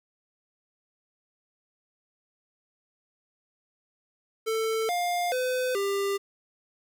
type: tone with pitch steps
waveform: square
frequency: 444.5 / 705 / 507 / 397.6 Hz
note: A4 / F5 / B4 / G4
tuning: +18 / +16 / +45 / +25 cents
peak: -26 dBFS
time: 4.46-6.18 s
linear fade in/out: 20 ms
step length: 430 ms
effects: 11-bit